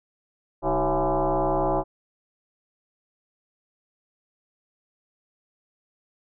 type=tone with frequency modulation; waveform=sine; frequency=141.4 Hz; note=C#3; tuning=35 cents sharp; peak=-20 dBFS; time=0.62-1.84 s; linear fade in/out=50 ms; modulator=173 Hz; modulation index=4.9; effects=none